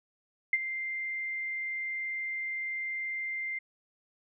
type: tone with ADSR envelope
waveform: sine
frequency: 2093 Hz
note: C7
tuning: in tune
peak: -20 dBFS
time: 0.53-3.59 s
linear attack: 3 ms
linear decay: 39 ms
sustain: -12 dB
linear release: 9 ms
effects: none